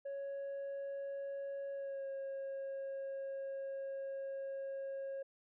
sine tone with pitch glide, 555 to 544.2 Hz, C#5 to C#5, +2 to -32 cents, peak -37 dBFS, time 0.05-5.23 s, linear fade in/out 10 ms, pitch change -34 cents, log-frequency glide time 1.73-2.07 s, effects tanh soft clip ceiling -39 dBFS

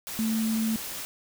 sine tone in noise, 222 Hz, A3, 16 cents sharp, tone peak -24 dBFS, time 0.19-0.76 s, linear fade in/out 0 ms, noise white, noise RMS -36 dBFS, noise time 0.07-1.05 s, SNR +9 dB, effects none

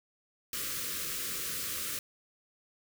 white band-stop noise, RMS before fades -36 dBFS, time 0.53-1.99 s, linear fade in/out 2 ms, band 570 to 1100 Hz, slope 96 dB/octave, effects none

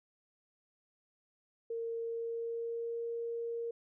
sine tone with pitch glide, 460 to 465.6 Hz, A#4 to A#4, -23 to -2 cents, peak -35 dBFS, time 1.7-3.71 s, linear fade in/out 5 ms, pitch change +21 cents, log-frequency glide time 1.99-3.02 s, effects none

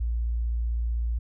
sine tone, 57.9 Hz, A#1, 11 cents flat, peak -24 dBFS, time 0-1.19 s, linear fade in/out 10 ms, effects none

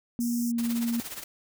sine tone with pitch glide, 237.5 to 234.2 Hz, A#3 to A#3, +33 to +8 cents, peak -25 dBFS, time 0.19-1 s, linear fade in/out 0 ms, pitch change -25 cents, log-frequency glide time 0.48-0.53 s
pink high-pass noise, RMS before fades -39 dBFS, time 0.2-0.52 s, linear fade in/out 10 ms, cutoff 5300 Hz, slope 96 dB/octave
white noise with tremolo, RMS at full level -36 dBFS, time 0.58-1.24 s, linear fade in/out 5 ms, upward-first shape sine, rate 17 Hz, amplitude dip 70%
effects none

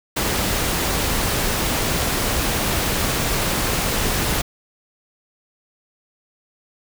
pink noise, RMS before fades -21 dBFS, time 0.16-4.42 s, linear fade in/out 10 ms, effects none

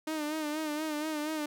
sawtooth tone with vibrato, 305.9 Hz, D#4, 29 cents flat, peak -28 dBFS, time 0.07-1.46 s, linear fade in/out 5 ms, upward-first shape sine, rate 4.2 Hz, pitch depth 58 cents each way, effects none

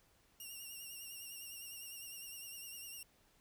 5% pulse tone with vibrato, 2794 Hz, F7, in tune, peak -39 dBFS, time 0.4-3.03 s, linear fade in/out 2 ms, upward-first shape sine, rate 9.9 Hz, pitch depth 47 cents each way, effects pink hiss -71 dBFS RMS until 3.4 s

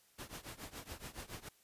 pink noise with tremolo, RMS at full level -45 dBFS, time 0.18-1.49 s, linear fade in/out 10 ms, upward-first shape triangle, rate 7.1 Hz, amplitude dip 95%, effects white hiss -69 dBFS RMS until 1.63 s + resampled to 32000 Hz

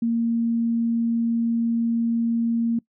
sine tone, 231.5 Hz, A#3, 12 cents flat, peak -19 dBFS, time 0.02-2.79 s, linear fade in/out 5 ms, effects noise-tail reverb RT60 0.1 s tail -23 dB re dry

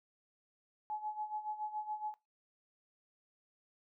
sine tone with tremolo, 851 Hz, G#5, 42 cents sharp, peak -35 dBFS, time 0.9-2.14 s, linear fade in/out 0 ms, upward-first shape sine, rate 7.1 Hz, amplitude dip 75%, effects noise-tail reverb RT60 0.2 s tail -18 dB re dry

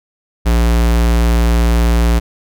square tone, 58.1 Hz, A#1, 5 cents flat, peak -10 dBFS, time 0.45-2.2 s, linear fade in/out 20 ms, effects none

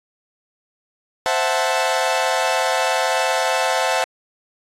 sawtooth chord, F# half-diminished seventh, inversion second, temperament equal, 523.3 / 659.3 / 740 / 880 Hz, C5 / E5 / F#5 / A5, 0 / 0 / 0 / 0 cents, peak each -19 dBFS, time 1.26-4.04 s, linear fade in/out 0 ms, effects low-pass 9000 Hz 12 dB/octave + AAC 48 kbps

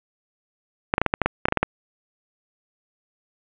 clicks, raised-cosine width 0.5 ms, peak -3 dBFS, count 12, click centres 0.939 / 0.981 / 1.016 / 1.063 / 1.139 / 1.217 / 1.26 / 1.455 / 1.485 / 1.524 / 1.573 / 1.63 s, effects resampled to 8000 Hz + 7-bit

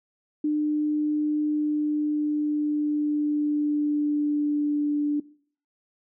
sine tone with pitch glide, 300.6 to 293.6 Hz, D4 to D4, +40 to 0 cents, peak -21 dBFS, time 0.44-5.2 s, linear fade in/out 5 ms, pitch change -40 cents, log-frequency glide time 1.47-5 s, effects noise-tail reverb RT60 0.5 s tail -20 dB re dry

